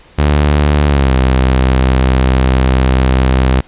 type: tone with pitch glide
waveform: sawtooth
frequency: 73.42 to 64.66 Hz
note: D2 to C2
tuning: 0 to -20 cents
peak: -4 dBFS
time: 0.18-3.61 s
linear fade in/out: 10 ms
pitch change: -220 cents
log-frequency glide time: 0.86-1.13 s
effects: pink hiss -43 dBFS RMS until 3.67 s + resampled to 8000 Hz